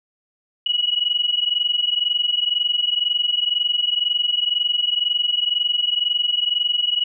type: tone pair together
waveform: sine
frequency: 2910 / 2932 Hz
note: F#7 / F#7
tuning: -29 / -16 cents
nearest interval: unison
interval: 13 cents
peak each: -20 / -21 dBFS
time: 0.66-7.04 s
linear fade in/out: 5 ms
effects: none